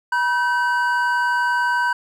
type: tone pair together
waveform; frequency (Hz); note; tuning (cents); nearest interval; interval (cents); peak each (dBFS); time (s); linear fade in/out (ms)
triangle; 968.2 / 1537; B5 / G6; -35 / -35; minor sixth; 800; -18; 0.12-1.93; 5
effects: none